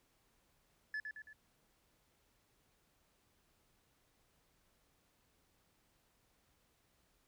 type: tone with echo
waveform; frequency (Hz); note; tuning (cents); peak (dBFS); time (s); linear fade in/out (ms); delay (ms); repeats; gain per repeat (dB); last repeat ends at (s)
sine; 1725; A6; -35; -35; 0.94-1; 2; 110; 3; -6; 1.33
effects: tanh soft clip ceiling -37 dBFS + pink hiss -75 dBFS RMS until 7.27 s

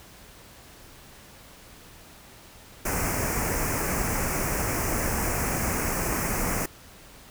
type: band-stop noise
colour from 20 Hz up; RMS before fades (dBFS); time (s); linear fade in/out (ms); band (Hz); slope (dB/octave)
pink; -27; 2.85-6.66; 5; 2500 to 5400; 48
effects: pink hiss -49 dBFS RMS until 7.3 s

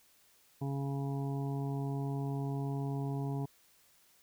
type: harmonic tone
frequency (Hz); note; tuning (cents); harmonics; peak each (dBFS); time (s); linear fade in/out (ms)
138.59; C#3; 0; 1 / 2 / 3 / 5 / 6 / 7; -34 / -40 / -44 / -48 / -50 / -51; 0.61-3.46; 10
effects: white hiss -66 dBFS RMS until 4.22 s

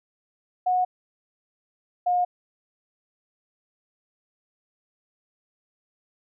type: tone pair in turn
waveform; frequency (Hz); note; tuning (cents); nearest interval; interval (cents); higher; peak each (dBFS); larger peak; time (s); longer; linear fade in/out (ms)
sine; 731 / 716; F#5 / F5; -21 / +43; unison; 36; first; -19; neither; 0.66-0.85 / 2.06-2.25; neither; 10
effects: none

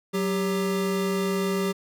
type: tone pair together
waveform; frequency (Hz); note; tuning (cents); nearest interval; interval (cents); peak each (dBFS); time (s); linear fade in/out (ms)
square; 187.15 / 395.6; F#3 / G4; +20 / +16; octave + minor second; 1296; -27; 0.13-1.73; 20
effects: none

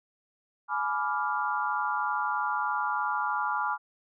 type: chord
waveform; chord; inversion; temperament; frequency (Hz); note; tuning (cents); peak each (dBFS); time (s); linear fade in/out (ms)
sine; G# diminished seventh; none; equal with one note detuned; 844.6 / 987.8 / 1174.7 / 1396.9; G#5 / B5 / D6 / F6; +29 / 0 / 0 / 0; -32; 0.68-3.78; 50
effects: none

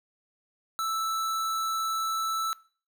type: tone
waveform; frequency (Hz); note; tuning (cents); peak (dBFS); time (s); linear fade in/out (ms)
square; 1318.5; E6; 0; -28; 0.79-2.53; 0
effects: noise-tail reverb RT60 0.4 s tail -20 dB re dry

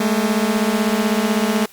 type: beating tone pair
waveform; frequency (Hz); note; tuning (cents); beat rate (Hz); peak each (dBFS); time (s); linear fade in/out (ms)
sawtooth; 207.7 / 223.7; G#3 / A3; 0 / +29; 16; -15; 0-1.66; 5
effects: white hiss -46 dBFS RMS until 1.72 s + Opus 48 kbps

